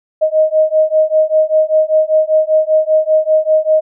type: beating tone pair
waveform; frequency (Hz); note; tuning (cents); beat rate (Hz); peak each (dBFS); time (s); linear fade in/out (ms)
sine; 622.3 / 627.4; D#5 / D#5; 0 / +14; 5.1; -12; 0.21-3.81; 20
effects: none